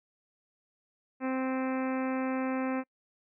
harmonic tone, 261 Hz, C4, 4 cents flat, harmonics 1 / 2 / 3 / 4 / 5 / 6 / 7 / 8 / 9 / 10, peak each -30 / -36 / -40 / -42 / -44 / -46 / -47 / -48 / -49 / -50 dBFS, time 1.2-2.84 s, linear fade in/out 50 ms, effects noise-tail reverb RT60 0.1 s tail -26 dB re dry

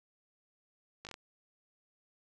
slowing click train, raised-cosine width 0.2 ms, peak -27 dBFS, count 5, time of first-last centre 1.05-1.141 s, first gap 18 ms, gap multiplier 1.16, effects none

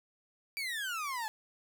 30% pulse exponential sweep, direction down, 2346 to 846 Hz, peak -32 dBFS, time 0.57-1.28 s, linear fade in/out 0 ms, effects none

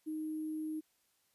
sine tone with sample-and-hold, 311.1 Hz, D#4, in tune, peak -36 dBFS, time 0.06-0.81 s, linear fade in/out 20 ms, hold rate 11025 Hz, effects white hiss -75 dBFS RMS until 1.34 s + resampled to 32000 Hz

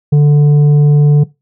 triangle tone with tanh clipping, 146.83 Hz, D3, in tune, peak -5 dBFS, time 0.12-1.24 s, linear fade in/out 10 ms, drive 10 dB, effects noise-tail reverb RT60 0.2 s tail -18 dB re dry

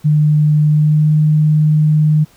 sine tone with pitch glide, 151 to 153.02 Hz, D3 to D#3, +48 to -29 cents, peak -8 dBFS, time 0.04-2.25 s, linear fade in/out 20 ms, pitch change +23 cents, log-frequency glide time 0.66-1.11 s, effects pink hiss -49 dBFS RMS until 2.36 s

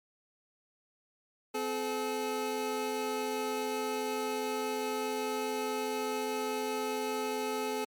25% pulse tone pair together, 257.1 / 429.4 Hz, C4 / A4, -30 / -42 cents, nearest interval major sixth, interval 888 cents, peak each -34 / -29 dBFS, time 1.54-7.85 s, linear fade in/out 10 ms, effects MP3 96 kbps

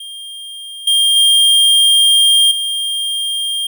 square tone with level steps, 3207 Hz, G7, 39 cents sharp, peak -28 / -10 / -8 / -17 dBFS, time 0-3.67 s, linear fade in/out 5 ms, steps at 0.87 / 1.16 / 2.51 s, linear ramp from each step 5 ms, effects none

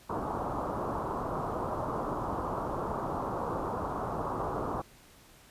white low-pass noise, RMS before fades -34 dBFS, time 0.09-4.82 s, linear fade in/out 10 ms, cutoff 1200 Hz, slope 48 dB/octave, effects pink hiss -57 dBFS RMS until 5.5 s + resampled to 32000 Hz

